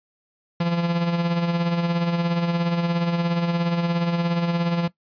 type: tone with tremolo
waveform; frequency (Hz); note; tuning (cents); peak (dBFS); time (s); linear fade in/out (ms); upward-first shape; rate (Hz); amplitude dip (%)
45% pulse; 170.8; F3; -38; -18; 0.6-4.88; 5; sine; 17; 50
effects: noise-tail reverb RT60 0.1 s tail -18 dB re dry + resampled to 11025 Hz